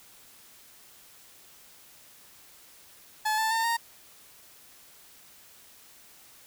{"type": "tone with pitch steps", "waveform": "30% pulse", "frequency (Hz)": [861, 882.7, 904.9, 927.6], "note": ["A5", "A5", "A5", "A#5"], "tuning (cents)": [-38, 5, 48, -9], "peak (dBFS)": -22, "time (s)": [3.25, 3.77], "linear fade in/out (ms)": 10, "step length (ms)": 130, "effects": ["white hiss -54 dBFS RMS until 6.46 s"]}